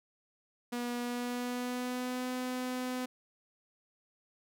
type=tone with pitch glide; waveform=sawtooth; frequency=241.9 to 252.8 Hz; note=B3 to B3; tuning=-36 to +41 cents; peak=-30 dBFS; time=0.72-3.06 s; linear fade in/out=10 ms; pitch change=+77 cents; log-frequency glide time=0.99-2.3 s; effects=none